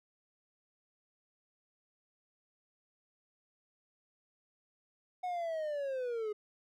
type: linear sweep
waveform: triangle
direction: down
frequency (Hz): 736 to 413.8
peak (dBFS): -32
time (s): 5.23-6.33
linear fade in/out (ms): 10
effects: none